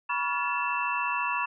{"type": "tone cluster", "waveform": "sine", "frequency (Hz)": [973, 1127, 1399, 1724, 2672], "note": ["B5", "C#6", "F6", "A6", "E7"], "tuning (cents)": [-26, 28, 3, -36, 23], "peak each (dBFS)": [-30, -32, -37, -37, -31], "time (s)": [0.09, 1.46], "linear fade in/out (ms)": 10, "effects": []}